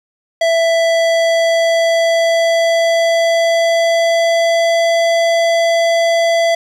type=tone with pitch glide; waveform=square; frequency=663 to 670.3 Hz; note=E5 to E5; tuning=+10 to +29 cents; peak=-11 dBFS; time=0.41-6.55 s; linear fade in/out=5 ms; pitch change=+19 cents; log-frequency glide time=0.98-4.85 s; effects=low-pass 6000 Hz 12 dB/octave + 7-bit